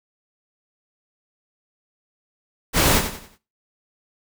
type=noise with echo; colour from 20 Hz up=pink; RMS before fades=-17 dBFS; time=2.73-3.02 s; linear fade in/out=50 ms; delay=91 ms; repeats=4; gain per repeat=-9 dB; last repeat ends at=3.384 s; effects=noise-tail reverb RT60 0.3 s tail -18 dB re dry